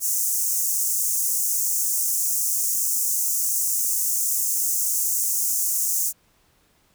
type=high-pass noise; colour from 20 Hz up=pink; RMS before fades=-23 dBFS; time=0-6.13 s; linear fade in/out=50 ms; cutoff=6200 Hz; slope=48 dB/octave; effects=pink hiss -62 dBFS RMS until 6.94 s